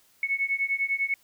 sine beating tone pair, 2200 / 2210 Hz, C#7 / C#7, -14 / -6 cents, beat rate 10 Hz, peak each -28 / -27 dBFS, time 0.23-1.14 s, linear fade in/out 2 ms, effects white hiss -62 dBFS RMS until 1.23 s

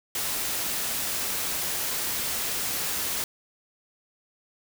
white noise, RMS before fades -29 dBFS, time 0.15-3.24 s, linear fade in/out 2 ms, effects none

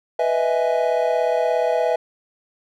triangle chord, E major seventh, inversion second, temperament equal, 493.9 / 622.3 / 659.3 / 830.6 Hz, B4 / D#5 / E5 / G#5, 0 / 0 / 0 / 0 cents, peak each -20 / -22 / -19 / -24 dBFS, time 0.19-1.96 s, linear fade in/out 5 ms, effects none

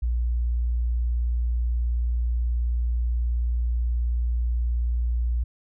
sine tone, 59.3 Hz, A#1, 30 cents sharp, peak -21 dBFS, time 0.02-5.44 s, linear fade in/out 10 ms, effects none

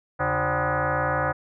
sine tone with frequency modulation, 361.9 Hz, F#4, 38 cents flat, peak -21 dBFS, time 0.19-1.33 s, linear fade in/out 20 ms, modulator 222 Hz, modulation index 5.8, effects none

